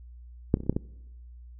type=clicks; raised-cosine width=3 ms; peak=-7 / -26 / -24 / -29 / -27 / -9 / -27 / -13 dBFS; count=8; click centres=0.541 / 0.571 / 0.604 / 0.635 / 0.665 / 0.696 / 0.727 / 0.765 s; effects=noise-tail reverb RT60 1.0 s tail -24 dB re dry + added 60 Hz sine -44 dBFS peak until 1.59 s